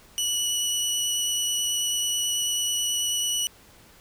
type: tone with vibrato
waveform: 20% pulse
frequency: 2944 Hz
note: F#7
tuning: 9 cents flat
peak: -18 dBFS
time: 0.18-3.47 s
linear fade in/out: 0 ms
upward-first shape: sine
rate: 9.2 Hz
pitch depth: 8 cents each way
effects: pink hiss -53 dBFS RMS until 4 s